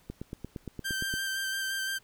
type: click train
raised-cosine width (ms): 3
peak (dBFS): -24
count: 10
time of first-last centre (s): 0.1-1.139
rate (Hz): 8.66
type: tone with vibrato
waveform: sawtooth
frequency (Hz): 1568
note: G6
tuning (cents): 0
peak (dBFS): -27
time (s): 0.84-1.99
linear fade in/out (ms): 20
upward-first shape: square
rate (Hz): 5.8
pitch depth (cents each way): 14
effects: pink hiss -63 dBFS RMS until 2.03 s